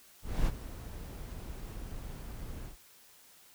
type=noise with ADSR envelope; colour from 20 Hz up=brown; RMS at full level=-28 dBFS; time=0.22-2.77 s; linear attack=250 ms; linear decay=38 ms; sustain=-14 dB; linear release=120 ms; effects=white hiss -59 dBFS RMS until 3.54 s